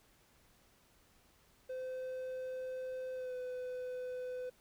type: tone with pitch glide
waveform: triangle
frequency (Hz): 514 to 502.8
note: C5 to B4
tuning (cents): -31 to +31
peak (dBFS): -37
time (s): 1.69-4.5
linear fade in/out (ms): 10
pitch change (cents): -38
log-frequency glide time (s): 3.14-3.35
effects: pink hiss -68 dBFS RMS until 4.6 s

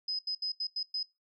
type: tone bursts at uneven times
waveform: sine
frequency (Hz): 5040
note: D#8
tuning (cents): +21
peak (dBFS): -31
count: 6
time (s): 0.08-0.19 / 0.27-0.35 / 0.42-0.52 / 0.6-0.67 / 0.76-0.83 / 0.94-1.03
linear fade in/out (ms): 5
effects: noise-tail reverb RT60 0.2 s tail -18 dB re dry

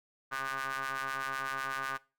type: ring-modulated tone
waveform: sawtooth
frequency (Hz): 135.4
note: C#3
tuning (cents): -40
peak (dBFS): -27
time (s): 0.31-1.98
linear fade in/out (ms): 20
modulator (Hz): 1350
effects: noise-tail reverb RT60 0.3 s tail -20 dB re dry

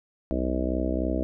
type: harmonic tone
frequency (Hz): 63.4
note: B1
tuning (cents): +46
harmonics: 1 / 3 / 4 / 5 / 6 / 7 / 8 / 9 / 10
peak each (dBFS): -29 / -34 / -31 / -30 / -37 / -39 / -37 / -36 / -34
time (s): 0.31-1.23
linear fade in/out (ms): 0
effects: none

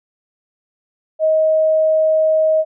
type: tone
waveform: sine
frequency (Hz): 630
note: D#5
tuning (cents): +21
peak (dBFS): -11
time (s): 1.19-2.65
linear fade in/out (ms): 50
effects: none

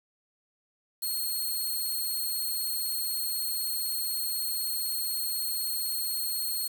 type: tone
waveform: 5% pulse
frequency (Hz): 4279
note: C8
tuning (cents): +38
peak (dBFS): -22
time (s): 1.02-6.68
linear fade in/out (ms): 10
effects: 8-bit

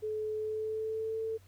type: tone with pitch glide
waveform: sine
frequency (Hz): 430.3 to 444.7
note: A4 to A4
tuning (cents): -39 to +18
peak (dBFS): -32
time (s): 0.02-1.38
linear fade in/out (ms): 20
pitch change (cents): +57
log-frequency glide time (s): 0.37-1.2
effects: added 94 Hz sine -57 dBFS peak until 1.47 s + pink hiss -65 dBFS RMS until 1.47 s

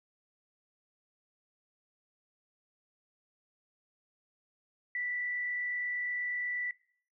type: tone with frequency modulation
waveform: sine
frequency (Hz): 1969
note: B6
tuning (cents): -6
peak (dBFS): -32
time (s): 4.95-6.71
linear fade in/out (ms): 2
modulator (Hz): 48.3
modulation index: 0.45
effects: noise-tail reverb RT60 0.5 s tail -20 dB re dry

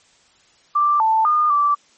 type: tone with pitch steps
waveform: sine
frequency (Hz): 1177 / 884 / 1217 / 1164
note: D6 / A5 / D#6 / D6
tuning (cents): +3 / +8 / -39 / -16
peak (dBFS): -13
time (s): 0.75-1.75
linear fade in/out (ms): 10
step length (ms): 250
effects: white hiss -55 dBFS RMS until 1.97 s + MP3 32 kbps

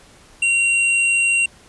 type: tone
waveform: square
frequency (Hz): 2753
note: F7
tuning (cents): -25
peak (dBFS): -15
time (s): 0.42-1.46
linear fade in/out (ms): 5
effects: pink hiss -48 dBFS RMS until 1.68 s + resampled to 24000 Hz

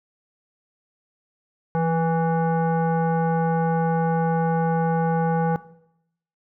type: tone with frequency modulation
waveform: sine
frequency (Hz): 166.9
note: E3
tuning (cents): +22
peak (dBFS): -19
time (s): 1.75-5.56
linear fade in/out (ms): 0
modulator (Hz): 656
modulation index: 1.1
effects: noise-tail reverb RT60 0.8 s tail -18 dB re dry

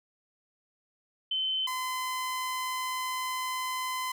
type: tone pair in turn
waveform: sine / sawtooth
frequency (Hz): 3067 / 1023.5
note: G7 / C6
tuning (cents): -38 / -38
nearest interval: octave + perfect fifth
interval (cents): 1900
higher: first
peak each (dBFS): -27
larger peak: neither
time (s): 1.31-1.67 / 1.67-4.12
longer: second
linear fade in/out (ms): 5
effects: none

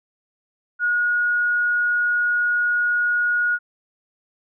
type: tone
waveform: sine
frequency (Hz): 1446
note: F#6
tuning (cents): -40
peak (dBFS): -17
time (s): 0.79-3.59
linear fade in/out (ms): 50
effects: none

